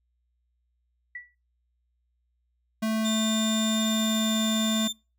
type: tone with exponential decay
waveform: sine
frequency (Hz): 1954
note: B6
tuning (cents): -19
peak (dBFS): -32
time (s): 1.15-1.35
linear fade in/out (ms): 5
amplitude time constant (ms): 42
type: tone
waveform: square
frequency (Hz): 220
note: A3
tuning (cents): 0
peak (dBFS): -25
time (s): 2.82-4.88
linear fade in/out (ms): 10
type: tone with pitch glide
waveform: 30% pulse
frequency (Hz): 3600 to 3575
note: A7 to A7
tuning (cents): +39 to +27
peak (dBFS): -26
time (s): 3.04-4.93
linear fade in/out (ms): 20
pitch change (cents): -12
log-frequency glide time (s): 3.71-4.4
effects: noise-tail reverb RT60 0.3 s tail -26 dB re dry + added 60 Hz sine -70 dBFS peak until 5.18 s